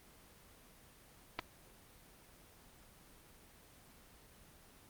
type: clicks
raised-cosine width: 0.3 ms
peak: -22 dBFS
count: 2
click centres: 1.39 / 1.393 s
effects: pink hiss -61 dBFS RMS until 4.89 s + Opus 24 kbps